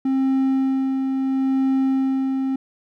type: tone with tremolo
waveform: triangle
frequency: 266.2 Hz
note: C4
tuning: 30 cents sharp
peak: -14 dBFS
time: 0.05-2.56 s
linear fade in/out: 5 ms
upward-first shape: sine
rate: 0.74 Hz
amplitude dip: 35%
effects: none